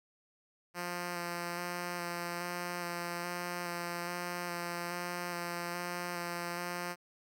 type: tone with vibrato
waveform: 5% pulse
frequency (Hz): 174.61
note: F3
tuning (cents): 0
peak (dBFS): -25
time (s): 0.74-6.96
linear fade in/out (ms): 50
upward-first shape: square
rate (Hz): 1.2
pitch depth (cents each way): 13
effects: none